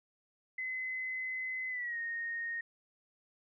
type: tone with pitch glide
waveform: sine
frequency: 2036 to 1856.3 Hz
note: C7 to A#6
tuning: -48 to -8 cents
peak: -35 dBFS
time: 0.58-2.61 s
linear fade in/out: 5 ms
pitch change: -160 cents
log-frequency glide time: 1.69-1.98 s
effects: none

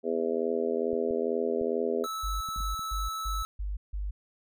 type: harmonic tone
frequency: 82.3 Hz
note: E2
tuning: 2 cents flat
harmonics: 3 / 4 / 5 / 6 / 7 / 8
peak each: -34 / -38 / -29 / -32 / -38 / -38 dBFS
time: 0.03-2.07 s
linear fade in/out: 50 ms
type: clicks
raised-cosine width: 5 ms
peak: -34 dBFS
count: 7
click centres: 0.932 / 1.108 / 1.614 / 2.488 / 2.562 / 2.605 / 2.793 s
type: tone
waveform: square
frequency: 1307 Hz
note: E6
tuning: 15 cents flat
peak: -33 dBFS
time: 2.04-3.45 s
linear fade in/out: 0 ms
type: tone bursts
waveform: sine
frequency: 50 Hz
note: G1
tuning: 35 cents sharp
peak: -30 dBFS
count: 6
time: 2.23-4.11 s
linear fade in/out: 10 ms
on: 180 ms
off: 160 ms
effects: none

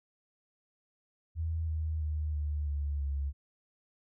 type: tone with pitch steps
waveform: sine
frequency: 81.2 / 78.8 / 76.47 / 74.2 / 72.01 / 69.88 Hz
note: E2 / D#2 / D#2 / D2 / D2 / C#2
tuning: -26 / +23 / -29 / +18 / -33 / +15 cents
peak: -30 dBFS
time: 1.35-3.33 s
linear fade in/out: 50 ms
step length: 330 ms
effects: none

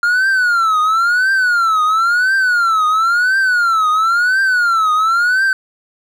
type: tone with vibrato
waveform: triangle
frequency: 1396.9 Hz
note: F6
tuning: in tune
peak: -9 dBFS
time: 0.03-5.53 s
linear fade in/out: 2 ms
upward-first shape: triangle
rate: 0.97 Hz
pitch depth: 220 cents each way
effects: none

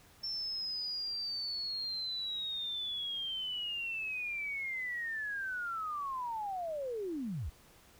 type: linear sweep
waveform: sine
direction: down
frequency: 5400 to 51.91 Hz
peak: -35 dBFS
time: 0.23-7.5 s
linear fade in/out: 10 ms
effects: pink hiss -61 dBFS RMS until 7.99 s

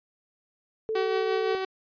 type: tone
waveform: sine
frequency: 440 Hz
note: A4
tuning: in tune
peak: -26 dBFS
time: 0.89-1.55 s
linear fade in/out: 0 ms
type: tone with tremolo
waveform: sawtooth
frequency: 380 Hz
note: F#4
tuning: 46 cents sharp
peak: -21 dBFS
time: 0.95-1.65 s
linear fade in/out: 5 ms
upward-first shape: triangle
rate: 5.8 Hz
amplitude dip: 40%
effects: resampled to 11025 Hz

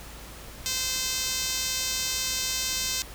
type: tone with band-pass filter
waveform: 5% pulse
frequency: 518 Hz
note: C5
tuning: 17 cents flat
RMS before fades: -29 dBFS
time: 0.66-3.02 s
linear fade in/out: 0 ms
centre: 8600 Hz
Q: 0.78
effects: added 55 Hz sine -45 dBFS peak until 3.14 s + pink hiss -44 dBFS RMS until 3.14 s

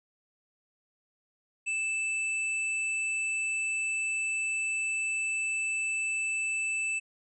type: tone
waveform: square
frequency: 2637 Hz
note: E7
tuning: in tune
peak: -29 dBFS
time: 1.66-7 s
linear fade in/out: 20 ms
effects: resampled to 24000 Hz

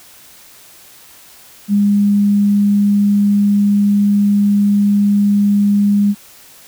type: tone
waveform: sine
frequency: 203.5 Hz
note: G#3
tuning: 35 cents flat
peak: -9 dBFS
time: 1.68-6.15 s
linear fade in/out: 50 ms
effects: white hiss -42 dBFS RMS until 6.67 s

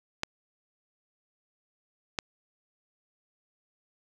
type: clicks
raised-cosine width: 0.2 ms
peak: -11 dBFS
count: 2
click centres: 0.234 / 2.188 s
effects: none

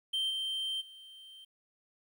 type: tone with level steps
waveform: triangle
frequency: 3133 Hz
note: G7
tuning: 2 cents flat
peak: -28 / -31 / -48 dBFS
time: 0.13-1.45 s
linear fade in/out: 10 ms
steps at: 0.29 / 0.8 s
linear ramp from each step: 20 ms
effects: 11-bit

